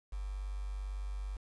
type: tone with quantisation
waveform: sine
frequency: 48.97 Hz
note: G1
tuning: 1 cent flat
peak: -36 dBFS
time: 0.12-1.37 s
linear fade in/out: 10 ms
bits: 9
effects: resampled to 24000 Hz